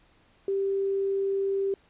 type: tone with quantisation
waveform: sine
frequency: 392 Hz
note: G4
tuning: in tune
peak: -24 dBFS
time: 0.48-1.74 s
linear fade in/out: 2 ms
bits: 8
effects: pink hiss -62 dBFS RMS until 1.89 s + resampled to 8000 Hz